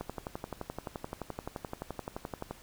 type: click train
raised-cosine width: 1 ms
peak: -22 dBFS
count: 30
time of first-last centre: 0.01-2.51 s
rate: 11.6 Hz
effects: pink hiss -55 dBFS RMS until 2.62 s